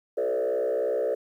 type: tone with frequency modulation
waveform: sine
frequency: 507 Hz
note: B4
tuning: 45 cents sharp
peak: -22 dBFS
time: 0.17-1.15 s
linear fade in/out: 10 ms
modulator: 63.1 Hz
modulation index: 1.6
effects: tanh soft clip ceiling -20 dBFS + 10-bit